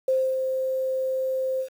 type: tone with ADSR envelope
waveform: sine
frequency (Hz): 523.3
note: C5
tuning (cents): 0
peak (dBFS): -18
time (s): 0.08-1.69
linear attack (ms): 4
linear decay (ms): 270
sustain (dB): -5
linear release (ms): 90
effects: 8-bit